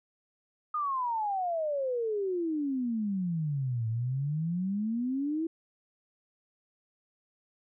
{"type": "exponential two-way sweep", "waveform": "sine", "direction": "down then up", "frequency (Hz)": [1244.5, 110, 332.9], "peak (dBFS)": -28, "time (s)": [0.74, 5.47], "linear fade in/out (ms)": 5, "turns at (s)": 3.88, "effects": []}